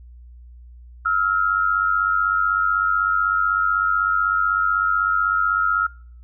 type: tone pair together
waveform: sine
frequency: 1304 / 1400 Hz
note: E6 / F6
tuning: -19 / +4 cents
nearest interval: minor second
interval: 123 cents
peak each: -20 dBFS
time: 1.05-5.87 s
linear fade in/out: 10 ms
effects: noise-tail reverb RT60 0.6 s tail -24 dB re dry + added 60 Hz sine -40 dBFS peak until 6.23 s